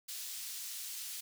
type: high-pass noise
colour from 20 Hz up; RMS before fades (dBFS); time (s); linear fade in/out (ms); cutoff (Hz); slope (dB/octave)
pink; -43; 0.08-1.21; 10; 4300; 12
effects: none